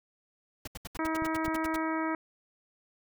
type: noise bursts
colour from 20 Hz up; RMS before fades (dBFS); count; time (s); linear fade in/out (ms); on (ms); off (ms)
pink; -39; 12; 0.65-1.764; 5; 25; 74
type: harmonic tone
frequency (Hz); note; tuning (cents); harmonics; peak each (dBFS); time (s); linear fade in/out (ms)
319.6; D#4; +47; 1 / 2 / 3 / 4 / 5 / 6 / 7; -31 / -38 / -36 / -37 / -41 / -42 / -43; 0.99-2.15; 2
type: clicks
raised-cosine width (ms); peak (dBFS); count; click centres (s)
5; -28 / -26; 2; 1.222 / 1.481
effects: none